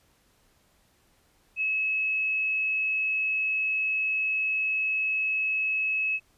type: tone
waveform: sine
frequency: 2580 Hz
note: E7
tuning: 38 cents flat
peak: -24 dBFS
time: 1.56-6.2 s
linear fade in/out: 50 ms
effects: pink hiss -65 dBFS RMS until 6.37 s + resampled to 32000 Hz